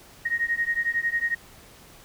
sine beating tone pair, 1864.7 / 1875.7 Hz, A#6 / A#6, 0 / +10 cents, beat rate 11 Hz, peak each -26 / -26 dBFS, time 0.25-1.35 s, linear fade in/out 10 ms, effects pink hiss -50 dBFS RMS until 2.04 s

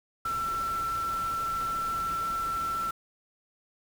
sine tone in noise, 1343 Hz, E6, 32 cents sharp, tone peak -28 dBFS, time 0.25-2.91 s, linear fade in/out 5 ms, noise pink, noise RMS -42 dBFS, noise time 0.25-2.91 s, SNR +11 dB, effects none

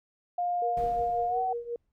sine tone with pitch glide, 707 to 753.4 Hz, F5 to F#5, +21 to +31 cents, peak -26 dBFS, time 0.38-1.53 s, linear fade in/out 5 ms, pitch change +110 cents, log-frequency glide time 1.27-1.39 s
sine tone with tremolo, 473.4 Hz, A#4, 27 cents sharp, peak -29 dBFS, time 0.62-1.76 s, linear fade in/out 2 ms, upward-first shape triangle, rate 5.6 Hz, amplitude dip 85%
brown noise with exponential decay, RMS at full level -37 dBFS, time 0.77-1.92 s, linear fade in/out 1 ms, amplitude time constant 250 ms
effects none

